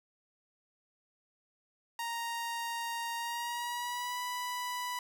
sawtooth tone with pitch glide, 932.3 to 987.7 Hz, A#5 to B5, 0 to 0 cents, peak -31 dBFS, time 1.99-4.99 s, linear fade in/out 2 ms, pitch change +100 cents, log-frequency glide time 3.17-4.19 s, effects none

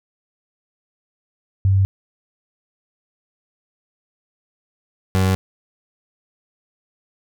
sine / 30% pulse tone pair in turn, 96.7 / 94.38 Hz, G2 / F#2, -23 / +35 cents, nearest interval unison, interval 42 cents, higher first, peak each -12 dBFS, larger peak neither, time 1.65-1.85 / 5.15-5.35 s, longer neither, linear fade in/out 0 ms, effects none

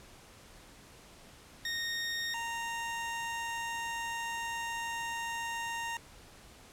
20% pulse tone pair in turn, 1854 / 927 Hz, A#6 / A#5, -10 / -10 cents, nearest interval octave, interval 1200 cents, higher first, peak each -28 / -30 dBFS, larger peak first, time 1.65-2.34 / 2.34-5.97 s, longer second, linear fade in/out 2 ms, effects pink hiss -55 dBFS RMS until 6.72 s + low-pass 11000 Hz 12 dB/octave

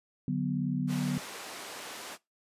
sine chord, B minor, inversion first, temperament equal, 146.83 / 185 / 246.9 Hz, D3 / F#3 / B3, 0 / 0 / 0 cents, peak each -32 dBFS, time 0.28-1.18 s, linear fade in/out 2 ms
pink band-pass noise, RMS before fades -43 dBFS, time 0.87-2.18 s, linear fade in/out 50 ms, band 410 to 11000 Hz, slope 12 dB/octave
effects noise-tail reverb RT60 0.2 s tail -21 dB re dry + resampled to 32000 Hz

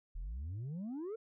sine exponential sweep, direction up, 36.78 to 466.2 Hz, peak -36 dBFS, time 0.15-1.16 s, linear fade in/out 10 ms, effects tanh soft clip ceiling -38 dBFS

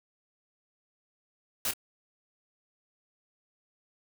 white noise with echo, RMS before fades -30 dBFS, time 1.65-1.71 s, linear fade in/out 2 ms, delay 26 ms, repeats 1, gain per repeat -10 dB, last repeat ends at 1.736 s, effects none

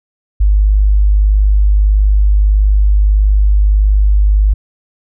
sine tone, 50.8 Hz, G#1, 38 cents flat, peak -6 dBFS, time 0.4-4.54 s, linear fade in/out 10 ms, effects none

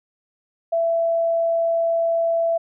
sine tone, 667 Hz, E5, 20 cents sharp, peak -17 dBFS, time 0.72-2.58 s, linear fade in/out 10 ms, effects none

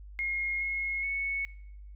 sine tone with pitch steps, 2148 / 2165 / 2210 Hz, C7 / C#7 / C#7, +45 / -41 / -6 cents, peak -29 dBFS, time 0.19-1.45 s, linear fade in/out 0 ms, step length 420 ms, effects noise-tail reverb RT60 0.8 s tail -22 dB re dry + added 50 Hz sine -44 dBFS peak until 1.95 s

